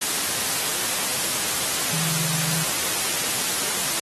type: tone in noise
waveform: sine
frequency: 161.7 Hz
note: E3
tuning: 33 cents flat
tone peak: -28 dBFS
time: 1.92-2.64 s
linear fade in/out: 10 ms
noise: white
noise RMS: -24 dBFS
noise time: 0.01-4 s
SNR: -7 dB
effects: high-pass 100 Hz 12 dB/octave + AAC 32 kbps